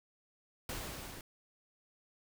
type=noise with level ramp; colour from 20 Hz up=pink; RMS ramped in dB=-40 to -49 dBFS; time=0.69-1.21 s; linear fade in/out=2 ms; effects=none